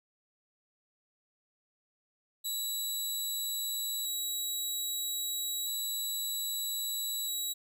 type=tone with vibrato; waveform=15% pulse; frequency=3900 Hz; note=B7; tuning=23 cents flat; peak=-26 dBFS; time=2.44-7.54 s; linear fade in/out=20 ms; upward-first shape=square; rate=0.31 Hz; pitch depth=10 cents each way; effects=none